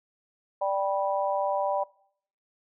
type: harmonic tone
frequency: 196 Hz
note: G3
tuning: in tune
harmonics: 3 / 4 / 5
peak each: -27 / -29 / -31 dBFS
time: 0.61-1.84 s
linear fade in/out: 10 ms
effects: noise-tail reverb RT60 0.6 s tail -21 dB re dry